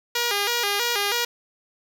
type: tone with vibrato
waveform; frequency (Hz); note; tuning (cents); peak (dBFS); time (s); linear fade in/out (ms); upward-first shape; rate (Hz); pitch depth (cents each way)
5% pulse; 440; A4; 0; -10; 0.15-1.25; 5; square; 3.1; 140
effects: none